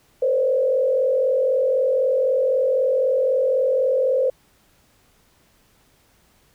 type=tone with frequency modulation; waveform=sine; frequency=523.3 Hz; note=C5; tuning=in tune; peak=-16 dBFS; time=0.22-4.3 s; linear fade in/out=5 ms; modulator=43.9 Hz; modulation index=0.93; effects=pink hiss -59 dBFS RMS until 6.54 s